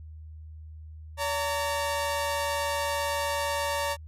sawtooth tone pair together, 571 / 915.6 Hz, D5 / A#5, -49 / -31 cents, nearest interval minor sixth, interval 818 cents, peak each -26 dBFS, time 1.17-3.97 s, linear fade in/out 50 ms, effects added 78 Hz sine -41 dBFS peak until 4.07 s + resampled to 32000 Hz

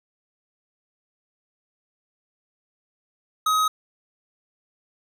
sine tone with tanh clipping, 1265 Hz, D#6, 28 cents sharp, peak -20 dBFS, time 3.46-3.68 s, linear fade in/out 5 ms, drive 18 dB, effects none

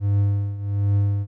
triangle tone with tremolo, 100.8 Hz, G2, 49 cents sharp, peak -13 dBFS, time 0-1.27 s, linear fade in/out 50 ms, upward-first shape triangle, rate 1.3 Hz, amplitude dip 80%, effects none

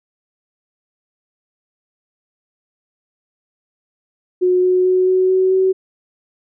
sine tone with pitch steps, 363.8 / 366.5 / 369.3 / 372.1 / 374.9 / 377.7 Hz, F#4 / F#4 / F#4 / F#4 / F#4 / F#4, -29 / -16 / -3 / +10 / +23 / +36 cents, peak -11 dBFS, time 4.41-5.73 s, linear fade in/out 20 ms, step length 220 ms, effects none

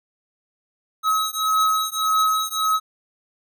square beating tone pair, 1280 / 1281.7 Hz, D#6 / E6, +49 / -49 cents, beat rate 1.7 Hz, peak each -22 dBFS, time 1.03-2.8 s, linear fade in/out 50 ms, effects none

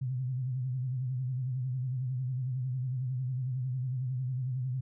sine tone with vibrato, 128 Hz, C3, 38 cents flat, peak -30 dBFS, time 0.01-4.81 s, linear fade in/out 10 ms, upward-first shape sine, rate 11 Hz, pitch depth 77 cents each way, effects none

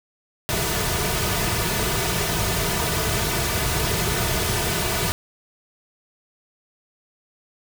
pink noise with comb filter, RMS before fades -23 dBFS, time 0.49-5.12 s, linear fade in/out 0 ms, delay 3.7 ms, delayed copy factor -0.7, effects none

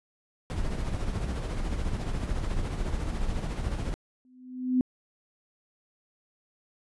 brown noise with tremolo, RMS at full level -28 dBFS, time 0.5-3.94 s, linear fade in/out 0 ms, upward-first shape sine, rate 14 Hz, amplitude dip 45%
sine tone with exponential growth, 253.8 Hz, B3, 47 cents sharp, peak -18 dBFS, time 4.25-4.81 s, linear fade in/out 1 ms, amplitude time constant 120 ms
effects resampled to 24000 Hz

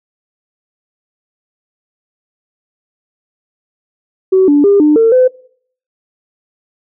sine tone with pitch steps, 377.8 / 289.8 / 402 / 300.5 / 452.2 / 509 Hz, F#4 / D4 / G4 / D4 / A4 / C5, +36 / -23 / +44 / +40 / +47 / -48 cents, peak -4 dBFS, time 4.32-5.28 s, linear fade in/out 10 ms, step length 160 ms, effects noise-tail reverb RT60 0.6 s tail -24 dB re dry + tanh soft clip ceiling 0 dBFS

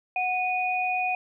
sine tone pair together, 735.2 / 2473 Hz, F#5 / D#7, -11 / -11 cents, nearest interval octave + major sixth, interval 2100 cents, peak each -26 / -27 dBFS, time 0.16-1.15 s, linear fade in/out 2 ms, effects none

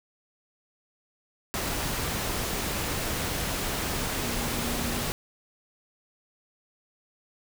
sine tone in noise, 237.3 Hz, A#3, 31 cents sharp, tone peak -35 dBFS, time 4.23-5.02 s, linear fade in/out 0 ms, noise pink, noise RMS -30 dBFS, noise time 1.54-5.12 s, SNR -8 dB, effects none

